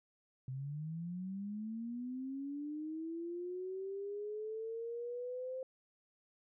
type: linear sweep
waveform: sine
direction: up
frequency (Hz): 127.4 to 523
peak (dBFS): -39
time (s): 0.48-5.63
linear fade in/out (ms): 2
effects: none